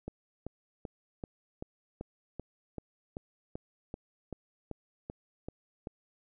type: click train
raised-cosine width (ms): 2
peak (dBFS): -25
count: 16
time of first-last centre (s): 0.08-5.872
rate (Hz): 2.59
effects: none